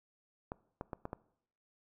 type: clicks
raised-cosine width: 1 ms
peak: -25 dBFS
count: 5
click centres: 0.519 / 0.811 / 0.932 / 1.054 / 1.131 s
effects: noise-tail reverb RT60 0.7 s tail -21 dB re dry